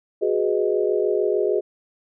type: chord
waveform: sine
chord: G# minor seventh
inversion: third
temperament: equal with one note detuned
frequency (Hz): 368.7 / 415.3 / 493.9 / 622.3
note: F#4 / G#4 / B4 / D#5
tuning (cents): -6 / 0 / 0 / 0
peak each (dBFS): -23 / -21 / -27 / -27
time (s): 0.21-1.61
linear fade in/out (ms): 20
effects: none

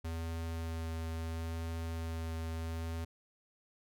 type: tone with vibrato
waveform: square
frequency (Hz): 82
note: E2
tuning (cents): -9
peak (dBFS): -37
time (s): 0.04-3.05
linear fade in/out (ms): 10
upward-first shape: sine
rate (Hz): 0.74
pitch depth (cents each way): 10
effects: none

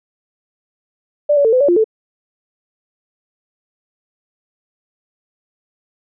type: tone with pitch steps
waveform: sine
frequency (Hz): 588 / 569 / 447.6 / 508 / 569 / 349.1 / 439.1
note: D5 / C#5 / A4 / B4 / C#5 / F4 / A4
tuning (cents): +2 / +45 / +30 / +49 / +45 / -1 / -4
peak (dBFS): -9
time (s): 1.29-1.843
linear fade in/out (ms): 10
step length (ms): 79
effects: none

